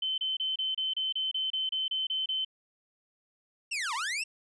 sine tone bursts, 3069 Hz, G7, 37 cents flat, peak -28 dBFS, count 13, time 0.02-2.448 s, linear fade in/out 5 ms, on 160 ms, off 29 ms
sawtooth linear two-way sweep, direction down then up, 2838 to 868 to 2774 Hz, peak -27 dBFS, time 3.71-4.24 s, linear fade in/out 10 ms, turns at 3.94 s
effects resampled to 22050 Hz

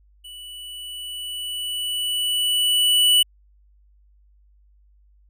square tone with level ramp, 2960 Hz, F#7, in tune, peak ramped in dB -38 to -13 dBFS, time 0.24-3.23 s, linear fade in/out 10 ms, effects added 50 Hz sine -53 dBFS peak until 5.29 s

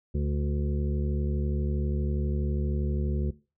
harmonic tone with a mistuned harmonic, 72.4 Hz, D2, 24 cents flat, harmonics 1 / 2 / 3 / 5 / 6 / 7, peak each -27 / -31 / -34 / -37 / -44 / -46 dBFS, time 0.14-3.31 s, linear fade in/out 10 ms, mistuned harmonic 6, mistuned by +18 cents, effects noise-tail reverb RT60 0.3 s tail -18 dB re dry

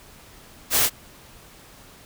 white noise, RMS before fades -19 dBFS, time 0.7-0.9 s, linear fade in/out 50 ms, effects pink hiss -48 dBFS RMS until 2.05 s

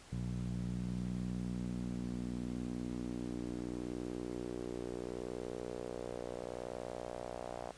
sawtooth tone with band-pass filter sweep, 60.7 Hz, B1, 29 cents flat, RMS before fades -41 dBFS, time 0.12-7.72 s, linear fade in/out 5 ms, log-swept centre 150 to 680 Hz, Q 2.9, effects pink hiss -57 dBFS RMS until 7.77 s + resampled to 22050 Hz

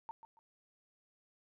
sine tone with echo, 902 Hz, A5, 43 cents sharp, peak -40 dBFS, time 0.09-0.11 s, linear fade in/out 0 ms, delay 140 ms, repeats 2, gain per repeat -11 dB, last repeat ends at 0.39 s, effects none

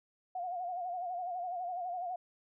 sine tone with vibrato, 716 Hz, F5, 43 cents sharp, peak -35 dBFS, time 0.35-2.16 s, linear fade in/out 5 ms, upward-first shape sine, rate 12 Hz, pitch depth 71 cents each way, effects none

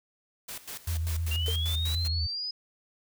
white noise with tremolo, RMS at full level -39 dBFS, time 0.48-2.08 s, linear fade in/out 10 ms, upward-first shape square, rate 5.1 Hz, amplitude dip 80%
sine tone with vibrato, 82 Hz, E2, 9 cents flat, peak -27 dBFS, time 0.87-2.27 s, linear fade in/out 10 ms, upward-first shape square, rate 6.4 Hz, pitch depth 35 cents each way
sine linear sweep, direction up, 2756 to 5060 Hz, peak -31 dBFS, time 1.31-2.51 s, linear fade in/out 5 ms
sine tone with exponential decay, 453.3 Hz, A#4, 48 cents flat, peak -29 dBFS, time 1.48-1.59 s, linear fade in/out 1 ms, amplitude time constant 22 ms
effects none

